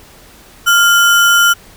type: tone with sample-and-hold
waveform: sine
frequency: 1396.9 Hz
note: F6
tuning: in tune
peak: -6 dBFS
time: 0.66-1.54 s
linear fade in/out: 20 ms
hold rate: 4410 Hz
effects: pink hiss -41 dBFS RMS until 1.76 s